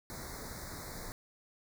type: band-stop noise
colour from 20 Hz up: pink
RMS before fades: -44 dBFS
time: 0.1-1.12 s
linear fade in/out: 0 ms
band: 2200 to 3800 Hz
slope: 96 dB/octave
effects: none